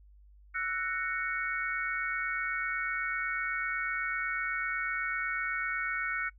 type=chord; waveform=sine; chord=F# dominant seventh; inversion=third; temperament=just; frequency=1332 / 1480 / 1850 / 2220 Hz; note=E6 / F#6 / A#6 / C#7; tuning=+18 / 0 / -14 / +2 cents; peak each=-38 / -34 / -39 / -35 dBFS; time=0.54-6.3 s; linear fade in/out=20 ms; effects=noise-tail reverb RT60 0.1 s tail -22 dB re dry + added 50 Hz sine -54 dBFS peak until 6.38 s